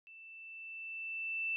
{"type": "tone with level ramp", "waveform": "sine", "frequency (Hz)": 2660, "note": "E7", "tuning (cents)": 15, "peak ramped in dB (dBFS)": [-52, -32], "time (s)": [0.07, 1.56], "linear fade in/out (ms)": 0, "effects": []}